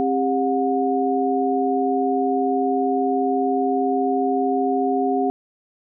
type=tone cluster; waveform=sine; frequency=266.5 / 400.1 / 725 Hz; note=C4 / G4 / F#5; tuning=+32 / +35 / -35 cents; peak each=-22 dBFS; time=0-5.3 s; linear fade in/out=0 ms; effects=none